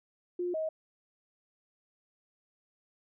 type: tone pair in turn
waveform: sine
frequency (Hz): 354.8 / 632.2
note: F4 / D#5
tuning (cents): +27 / +27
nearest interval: minor seventh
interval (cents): 1000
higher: second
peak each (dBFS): -30 / -30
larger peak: neither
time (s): 0.39-0.54 / 0.54-0.69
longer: neither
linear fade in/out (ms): 5
effects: none